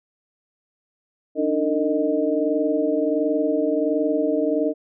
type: tone cluster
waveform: sine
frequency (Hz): 288.9 / 310.3 / 454.8 / 621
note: D4 / D#4 / A#4 / D#5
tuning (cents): -28 / -5 / -43 / -3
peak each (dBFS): -24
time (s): 1.35-4.74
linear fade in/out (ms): 50
effects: none